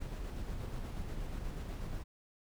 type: noise with tremolo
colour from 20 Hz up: brown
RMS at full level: -39 dBFS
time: 0-2.04 s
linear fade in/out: 20 ms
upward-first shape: square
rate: 8.3 Hz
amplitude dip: 25%
effects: none